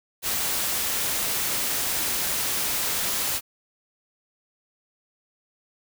white noise, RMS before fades -26 dBFS, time 0.22-3.41 s, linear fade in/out 50 ms, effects none

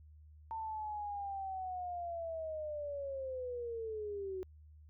sine linear sweep, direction down, 900 to 368 Hz, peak -38 dBFS, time 0.51-4.43 s, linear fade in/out 0 ms, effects added 76 Hz sine -55 dBFS peak until 4.89 s

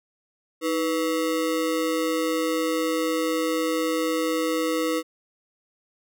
square ring-modulated tone, 405 Hz, G#4, 43 cents flat, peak -20 dBFS, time 0.61-5.03 s, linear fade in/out 50 ms, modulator 88 Hz, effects none

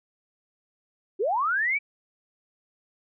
sine linear sweep, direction up, 340 to 2349 Hz, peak -22 dBFS, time 1.19-1.79 s, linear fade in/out 20 ms, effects none

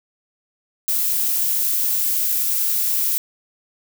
violet noise, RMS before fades -20 dBFS, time 0.88-3.18 s, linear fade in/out 0 ms, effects none

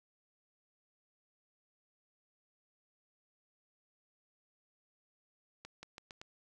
accelerating click train, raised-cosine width 0.2 ms, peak -30 dBFS, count 5, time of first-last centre 5.65-6.215 s, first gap 180 ms, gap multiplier 0.84, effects none

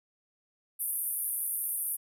white band-pass noise, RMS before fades -33 dBFS, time 0.79-1.97 s, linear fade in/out 20 ms, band 9300 to 14000 Hz, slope 96 dB/octave, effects none

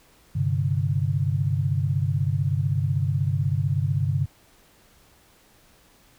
sine chord, G suspended fourth, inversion none, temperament equal, 98 / 130.81 / 146.83 Hz, G2 / C3 / D3, 0 / 0 / 0 cents, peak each -25 dBFS, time 0.35-4.26 s, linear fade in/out 10 ms, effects pink hiss -57 dBFS RMS until 6.18 s

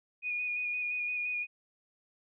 sine tone with vibrato, 2460 Hz, D#7, 20 cents flat, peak -31 dBFS, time 0.22-1.47 s, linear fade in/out 50 ms, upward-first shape square, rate 5.8 Hz, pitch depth 16 cents each way, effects none

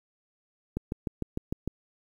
click train, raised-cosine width 3 ms, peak -17 dBFS, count 7, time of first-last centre 0.77-1.676 s, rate 6.62 Hz, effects 9-bit

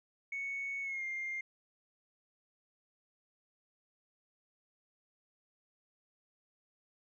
sine tone with pitch glide, 2217 to 2111 Hz, C#7 to C7, 0 to +15 cents, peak -35 dBFS, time 0.32-1.41 s, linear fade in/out 5 ms, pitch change -85 cents, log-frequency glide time 0.82-1.04 s, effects tanh soft clip ceiling -32 dBFS

